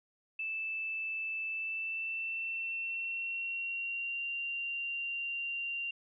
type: tone with pitch glide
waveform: sine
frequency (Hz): 2637 to 2771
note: E7 to F7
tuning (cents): 0 to -14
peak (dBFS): -34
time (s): 0.39-5.91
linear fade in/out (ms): 5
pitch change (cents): +86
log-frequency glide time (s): 1.48-4.23
effects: none